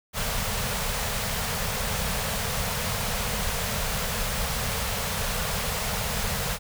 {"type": "band-stop noise", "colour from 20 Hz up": "pink", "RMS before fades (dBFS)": -28, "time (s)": [0.13, 6.59], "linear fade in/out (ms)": 50, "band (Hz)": [230, 420], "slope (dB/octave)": 96, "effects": []}